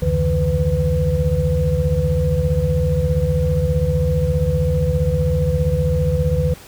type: tone cluster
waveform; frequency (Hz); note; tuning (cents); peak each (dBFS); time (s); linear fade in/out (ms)
sine; 70.1 / 86.9 / 144.1 / 159.3 / 499.5; C#2 / F2 / D3 / D#3 / B4; +20 / -8 / -33 / +41 / +20; -21; 0.02-6.54; 5
effects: tanh soft clip ceiling -3 dBFS + pink hiss -41 dBFS RMS until 6.67 s